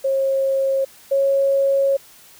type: tone pair in turn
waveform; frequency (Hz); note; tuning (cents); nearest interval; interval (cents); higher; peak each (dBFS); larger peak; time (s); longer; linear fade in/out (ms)
sine; 540 / 549.1; C#5 / C#5; -45 / -17; unison; 28; second; -16 / -14; second; 0.04-0.85 / 1.11-1.97; second; 10
effects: white hiss -47 dBFS RMS until 2.39 s